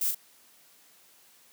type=noise with echo; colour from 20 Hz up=violet; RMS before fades=-28 dBFS; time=0.01-0.11 s; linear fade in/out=5 ms; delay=38 ms; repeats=1; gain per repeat=-5 dB; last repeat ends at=0.148 s; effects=white hiss -59 dBFS RMS until 1.52 s + high-pass 150 Hz 12 dB/octave